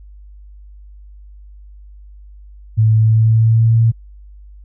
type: tone with pitch glide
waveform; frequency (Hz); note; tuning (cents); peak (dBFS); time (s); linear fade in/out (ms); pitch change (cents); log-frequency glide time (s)
sine; 110 to 114.01; A2 to A#2; 0 to -38; -8; 2.77-3.92; 20; +62; 2.97-3.75
effects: added 50 Hz sine -36 dBFS peak until 4.64 s